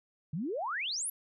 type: exponential sweep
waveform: sine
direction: up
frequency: 140 to 11890 Hz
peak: -32 dBFS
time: 0.33-1.1 s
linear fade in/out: 5 ms
effects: none